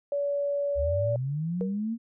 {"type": "tone with pitch glide", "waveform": "sine", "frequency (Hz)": [570, 579], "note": ["C#5", "D5"], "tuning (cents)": [48, -25], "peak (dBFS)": -25, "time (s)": [0.12, 1.16], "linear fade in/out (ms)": 2, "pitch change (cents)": 27, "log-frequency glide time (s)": [0.82, 0.88]}
{"type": "linear sweep", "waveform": "sine", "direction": "up", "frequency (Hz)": [64, 235.2], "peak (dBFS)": -27, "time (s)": [0.75, 1.98], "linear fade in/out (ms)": 50}
{"type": "tone with exponential decay", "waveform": "sine", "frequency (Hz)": 471.8, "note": "A#4", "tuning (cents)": 21, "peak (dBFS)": -26, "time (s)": [1.61, 1.8], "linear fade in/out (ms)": 0, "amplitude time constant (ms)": 41}
{"effects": []}